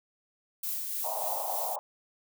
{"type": "noise with tremolo", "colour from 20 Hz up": "violet", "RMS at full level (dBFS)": -33, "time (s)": [0.63, 1.76], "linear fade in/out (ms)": 5, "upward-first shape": "sine", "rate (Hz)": 3.4, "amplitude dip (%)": 30}
{"type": "band-pass noise", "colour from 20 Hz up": "pink", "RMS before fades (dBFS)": -36, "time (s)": [1.04, 1.79], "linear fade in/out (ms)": 0, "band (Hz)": [600, 950], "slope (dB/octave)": 48}
{"effects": []}